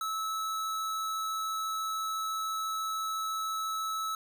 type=tone; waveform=square; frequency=1303 Hz; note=E6; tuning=20 cents flat; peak=-32 dBFS; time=0.01-4.15 s; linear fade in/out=2 ms; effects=none